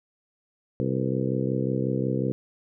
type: harmonic tone with a mistuned harmonic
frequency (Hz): 65.41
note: C2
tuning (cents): 0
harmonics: 2 / 3 / 4 / 5 / 6 / 7 / 8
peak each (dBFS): -28 / -30 / -31 / -32 / -33 / -33 / -34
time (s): 0.8-2.32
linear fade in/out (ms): 0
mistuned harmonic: 8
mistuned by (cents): -66
effects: none